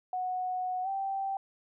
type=tone with pitch glide; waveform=sine; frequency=736 to 779.8 Hz; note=F#5 to G5; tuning=-9 to -9 cents; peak=-30 dBFS; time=0.13-1.37 s; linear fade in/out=2 ms; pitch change=+100 cents; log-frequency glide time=0.83-0.88 s; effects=none